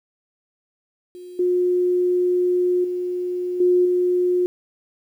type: tone with level steps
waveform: sine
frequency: 359.1 Hz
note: F4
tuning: 48 cents sharp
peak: -35 / -16 / -22 / -13 / -16 dBFS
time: 1.15-4.46 s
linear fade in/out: 0 ms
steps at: 1.39 / 2.84 / 3.6 / 3.85 s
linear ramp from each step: 5 ms
effects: 9-bit